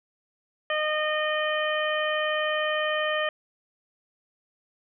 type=harmonic tone; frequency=613 Hz; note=D#5; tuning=26 cents flat; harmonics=1 / 2 / 3 / 4 / 5; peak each=-27 / -31 / -29 / -36 / -33 dBFS; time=0.7-3.29 s; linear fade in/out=2 ms; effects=none